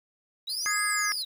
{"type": "linear two-way sweep", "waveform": "sine", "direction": "up then down", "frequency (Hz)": [3729, 8870, 3729], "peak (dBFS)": -31, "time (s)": [0.47, 1.25], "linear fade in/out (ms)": 10, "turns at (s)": 0.85}
{"type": "tone", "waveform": "25% pulse", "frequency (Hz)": 4942, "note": "D#8", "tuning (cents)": -13, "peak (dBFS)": -28, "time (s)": [0.49, 1.23], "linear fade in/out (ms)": 10}
{"type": "chord", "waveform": "sine", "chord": "Ab major", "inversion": "second", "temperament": "just", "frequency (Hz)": [1245.9, 1661.2, 2077], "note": ["Eb6", "Ab6", "C7"], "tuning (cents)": [2, 0, -13], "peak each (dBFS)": [-32, -29, -31], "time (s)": [0.66, 1.12], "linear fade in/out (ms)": 0}
{"effects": ["9-bit"]}